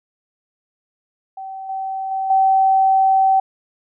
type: tone with level steps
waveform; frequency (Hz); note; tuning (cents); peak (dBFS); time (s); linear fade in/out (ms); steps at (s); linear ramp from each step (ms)
sine; 769; G5; -33; -28 / -22 / -19 / -11; 1.37-3.4; 5; 1.69 / 2.11 / 2.3; 5
effects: none